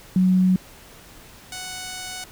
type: tone pair in turn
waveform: sine / 5% pulse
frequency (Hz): 185 / 740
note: F#3 / F#5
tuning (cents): 0 / 0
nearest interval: 2 octaves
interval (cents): 2400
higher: second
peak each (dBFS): -14 / -20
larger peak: first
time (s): 0.16-0.56 / 1.52-2.24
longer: second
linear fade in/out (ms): 2
effects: pink hiss -46 dBFS RMS until 2.31 s